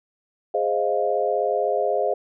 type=chord; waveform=sine; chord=F minor seventh; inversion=first; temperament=equal; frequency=415.3 / 523.3 / 622.3 / 698.5 Hz; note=Ab4 / C5 / Eb5 / F5; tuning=0 / 0 / 0 / 0 cents; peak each=-25 dBFS; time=0.54-2.14 s; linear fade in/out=5 ms; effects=none